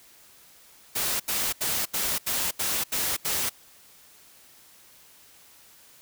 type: noise bursts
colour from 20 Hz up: white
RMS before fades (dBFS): -27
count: 8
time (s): 0.95-3.496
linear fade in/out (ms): 10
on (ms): 250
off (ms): 78
effects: white hiss -54 dBFS RMS until 6.01 s